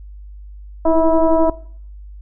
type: tone with frequency modulation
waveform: sine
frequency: 321.3 Hz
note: E4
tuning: 44 cents flat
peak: -10 dBFS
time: 0.85-1.5 s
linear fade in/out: 5 ms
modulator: 327 Hz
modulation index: 1.6
effects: noise-tail reverb RT60 0.6 s tail -20 dB re dry + added 50 Hz sine -33 dBFS peak until 2.21 s